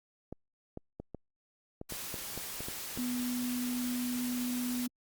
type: clicks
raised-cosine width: 2 ms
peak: -27 dBFS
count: 11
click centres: 0.326 / 0.774 / 1 / 1.147 / 1.814 / 1.923 / 2.142 / 2.376 / 2.606 / 2.685 / 2.975 s
type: noise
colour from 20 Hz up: white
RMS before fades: -41 dBFS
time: 1.89-4.87 s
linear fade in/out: 10 ms
type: tone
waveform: sine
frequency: 246.9 Hz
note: B3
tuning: in tune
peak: -32 dBFS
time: 2.98-4.88 s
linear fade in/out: 10 ms
effects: Opus 48 kbps